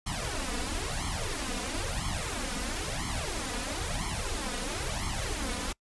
pink noise with flanger, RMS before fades -33 dBFS, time 0.06-5.73 s, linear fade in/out 10 ms, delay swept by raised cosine 0.93 to 4.13 ms, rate 1 Hz, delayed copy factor +1, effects noise-tail reverb RT60 0.1 s tail -26 dB re dry + resampled to 24000 Hz

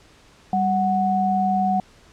sine tone pair together, 196 / 740 Hz, G3 / F#5, 0 / 0 cents, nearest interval octave + major seventh, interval 2300 cents, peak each -22 / -19 dBFS, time 0.53-1.8 s, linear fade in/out 2 ms, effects pink hiss -52 dBFS RMS until 2.12 s + low-pass 7000 Hz 12 dB/octave

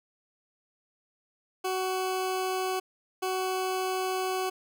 20% pulse tone pair in turn, 373.9 / 373.9 Hz, F#4 / F#4, +18 / +18 cents, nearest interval unison, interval 0 cents, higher neither, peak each -23 dBFS, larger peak neither, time 1.64-2.8 / 3.22-4.5 s, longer second, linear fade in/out 10 ms, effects none

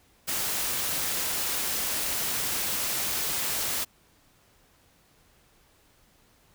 white noise, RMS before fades -29 dBFS, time 0.27-3.85 s, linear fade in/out 20 ms, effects pink hiss -62 dBFS RMS until 6.54 s

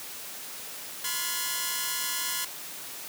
5% pulse tone cluster, 996 / 1053 / 1424 / 1701 Hz, B5 / C6 / F6 / G#6, +14 / +11 / +33 / +41 cents, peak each -23 dBFS, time 1.04-2.45 s, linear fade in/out 5 ms, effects white hiss -40 dBFS RMS until 3.08 s + high-pass 150 Hz 12 dB/octave

